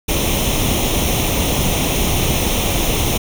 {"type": "noise with comb filter", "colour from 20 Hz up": "pink", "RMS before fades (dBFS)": -17, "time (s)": [0.08, 3.18], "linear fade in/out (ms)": 10, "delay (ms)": 0.32, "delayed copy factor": 0.7, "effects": []}